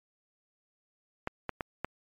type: clicks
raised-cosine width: 0.5 ms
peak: -17 dBFS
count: 4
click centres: 1.274 / 1.493 / 1.608 / 1.846 s
effects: MP3 64 kbps